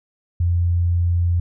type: tone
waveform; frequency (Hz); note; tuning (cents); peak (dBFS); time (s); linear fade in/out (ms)
sine; 86.7; F2; -12; -15; 0.4-1.4; 5
effects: none